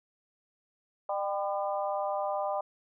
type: harmonic tone with a mistuned harmonic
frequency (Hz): 201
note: G3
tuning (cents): +44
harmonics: 3 / 4 / 5 / 6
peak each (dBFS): -32 / -33 / -37 / -40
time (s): 1.09-2.61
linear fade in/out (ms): 5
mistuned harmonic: 4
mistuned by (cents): -41
effects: none